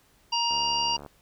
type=harmonic tone; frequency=941 Hz; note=A#5; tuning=16 cents sharp; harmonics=1 / 3 / 5 / 6; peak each=-27 / -28 / -29 / -35 dBFS; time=0.32-0.97 s; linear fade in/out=10 ms
type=click train; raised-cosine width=1 ms; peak=-28 dBFS; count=41; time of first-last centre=0.51-1.062 s; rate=72.4 Hz
effects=pink hiss -62 dBFS RMS until 1.21 s